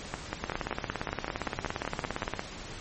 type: two click trains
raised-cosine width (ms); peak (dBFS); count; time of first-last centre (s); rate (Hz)
0.5; -15 / -16; 35 / 12; 0.44-2.394 / 0.14-2.231; 17.4 / 5.26
effects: pink hiss -42 dBFS RMS until 2.8 s + MP3 32 kbps